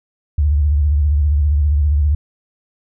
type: tone with vibrato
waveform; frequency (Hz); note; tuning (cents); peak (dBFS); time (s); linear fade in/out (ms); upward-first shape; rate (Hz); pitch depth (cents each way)
sine; 73.42; D2; 0; -11; 0.38-2.15; 5; sine; 15; 110
effects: none